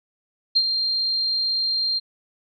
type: tone with ADSR envelope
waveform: sine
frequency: 4186 Hz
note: C8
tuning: in tune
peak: -13 dBFS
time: 0.55-2 s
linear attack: 16 ms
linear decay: 58 ms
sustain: -7 dB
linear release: 25 ms
effects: none